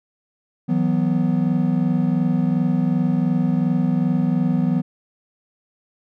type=chord; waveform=triangle; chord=E suspended second; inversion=none; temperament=equal with one note detuned; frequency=162.26 / 185 / 246.9 Hz; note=E3 / F#3 / B3; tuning=-27 / 0 / 0 cents; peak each=-19 dBFS; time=0.68-4.82 s; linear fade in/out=20 ms; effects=none